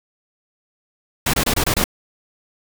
pink noise bursts, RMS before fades -18 dBFS, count 6, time 1.26-1.841 s, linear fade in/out 5 ms, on 76 ms, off 25 ms, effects none

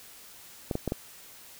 clicks, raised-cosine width 2 ms, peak -15 dBFS, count 4, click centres 0.712 / 0.754 / 0.877 / 0.921 s, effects white hiss -50 dBFS RMS until 1.59 s

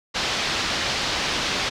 white low-pass noise, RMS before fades -25 dBFS, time 0.14-1.7 s, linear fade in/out 20 ms, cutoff 5000 Hz, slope 24 dB/octave, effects none

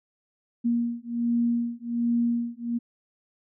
sine beating tone pair, 235.5 / 236.8 Hz, A#3 / A#3, +18 / +27 cents, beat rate 1.3 Hz, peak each -26 dBFS, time 0.64-2.79 s, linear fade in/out 20 ms, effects none

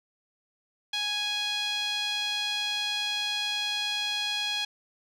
sawtooth tone with band-pass filter, 830.6 Hz, G#5, in tune, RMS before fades -30 dBFS, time 0.93-4.65 s, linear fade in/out 5 ms, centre 3500 Hz, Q 3.2, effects none

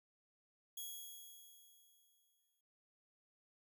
5% pulse tone with exponential decay, 3322 Hz, G#7, in tune, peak -35 dBFS, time 0.77-2.61 s, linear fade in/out 5 ms, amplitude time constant 400 ms, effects none

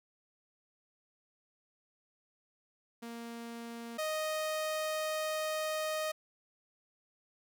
sawtooth tone pair in turn, 233.1 / 622.3 Hz, A#3 / D#5, 0 / 0 cents, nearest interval octave + perfect fourth, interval 1700 cents, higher second, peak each -38 / -29 dBFS, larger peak second, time 3.02-3.98 / 3.98-6.12 s, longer second, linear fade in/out 10 ms, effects none

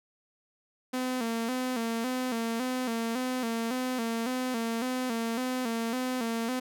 sawtooth tone with vibrato, 241.4 Hz, B3, 39 cents flat, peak -25 dBFS, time 0.93-6.6 s, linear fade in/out 10 ms, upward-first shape square, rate 1.8 Hz, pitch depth 93 cents each way, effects none

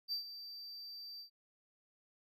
triangle tone with ADSR envelope, 4662 Hz, D8, 14 cents flat, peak -33 dBFS, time 0.08-1.3 s, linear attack 43 ms, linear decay 110 ms, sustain -12 dB, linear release 100 ms, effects none

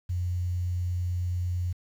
sine tone with quantisation, 89.1 Hz, F2, 35 cents sharp, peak -26 dBFS, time 0.09-1.73 s, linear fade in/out 10 ms, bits 9, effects none

